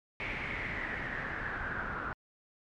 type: noise with low-pass filter sweep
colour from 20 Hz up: pink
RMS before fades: -37 dBFS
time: 0.2-2.13 s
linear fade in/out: 0 ms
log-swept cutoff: 2300 to 1400 Hz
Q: 6.7
effects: MP3 96 kbps